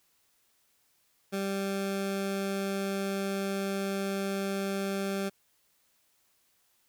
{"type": "tone", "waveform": "20% pulse", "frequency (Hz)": 196, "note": "G3", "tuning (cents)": 0, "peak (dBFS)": -25, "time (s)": [1.32, 5.3], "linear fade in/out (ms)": 20, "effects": ["white hiss -70 dBFS RMS until 6.88 s"]}